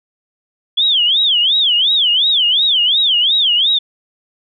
sine tone with vibrato, 3300 Hz, G#7, 12 cents flat, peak -10 dBFS, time 0.77-3.79 s, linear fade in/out 10 ms, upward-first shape sine, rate 2.8 Hz, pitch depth 260 cents each way, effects none

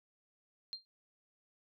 sine tone with exponential decay, 4186 Hz, C8, in tune, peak -35 dBFS, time 0.73-0.85 s, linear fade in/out 0 ms, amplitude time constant 24 ms, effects none

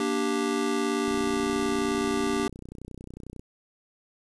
square chord, G minor, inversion first, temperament just, 235.2 / 294 / 392 Hz, Bb3 / D4 / G4, +16 / +2 / 0 cents, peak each -31 / -30 / -29 dBFS, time 0-2.48 s, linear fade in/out 2 ms
click train, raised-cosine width 3 ms, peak -28 dBFS, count 73, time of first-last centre 1.08-3.395 s, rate 31.1 Hz
effects resampled to 24000 Hz + 9-bit

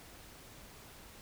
silence, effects pink hiss -54 dBFS RMS until 1.21 s

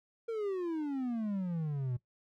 triangle exponential sweep, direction down, 467.2 to 120 Hz, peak -30 dBFS, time 0.28-1.97 s, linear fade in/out 10 ms, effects noise-tail reverb RT60 0.1 s tail -17 dB re dry

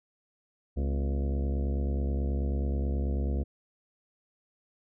harmonic tone with a mistuned harmonic, 69.3 Hz, C#2, in tune, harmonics 1 / 2 / 3 / 4 / 5 / 6 / 7 / 8 / 9 / 10, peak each -27 / -38 / -38 / -40 / -42 / -46 / -44 / -49 / -51 / -52 dBFS, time 0.76-3.44 s, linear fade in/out 20 ms, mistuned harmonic 4, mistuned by -98 cents, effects none

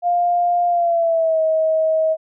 sine tone with pitch glide, 702 to 636.3 Hz, F5 to D#5, +9 to +39 cents, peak -14 dBFS, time 0.02-2.17 s, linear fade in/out 50 ms, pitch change -170 cents, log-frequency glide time 0.68-1.41 s, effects none

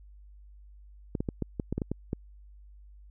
clicks, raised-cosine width 3 ms, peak -17 dBFS, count 10, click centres 1.152 / 1.205 / 1.288 / 1.423 / 1.598 / 1.726 / 1.78 / 1.818 / 1.916 / 2.131 s, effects added 50 Hz sine -49 dBFS peak until 3.1 s

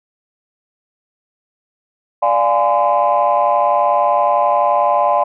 sine chord, D half-diminished seventh, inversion none, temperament equal with one note detuned, 587.3 / 698.5 / 830.6 / 1026.2 Hz, D5 / F5 / Ab5 / C6, 0 / 0 / 0 / -34 cents, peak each -16 dBFS, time 2.22-5.24 s, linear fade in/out 10 ms, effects tanh soft clip ceiling -4 dBFS

